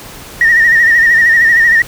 sine tone with vibrato, 1857 Hz, A#6, 7 cents flat, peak -4 dBFS, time 0.41-1.82 s, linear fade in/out 2 ms, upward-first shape sine, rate 13 Hz, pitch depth 64 cents each way, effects tanh soft clip ceiling 0 dBFS + pink hiss -31 dBFS RMS until 1.87 s

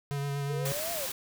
square tone with vibrato, 141.3 Hz, C#3, 34 cents sharp, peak -31 dBFS, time 0.11-0.72 s, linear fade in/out 0 ms, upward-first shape sine, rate 8.3 Hz, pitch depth 18 cents each way
sine exponential two-way sweep, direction up then down, 433.3 to 698.5 to 508 Hz, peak -35 dBFS, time 0.49-1.07 s, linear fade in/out 20 ms, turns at 0.92 s
white noise, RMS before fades -35 dBFS, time 0.65-1.12 s, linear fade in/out 5 ms
effects none

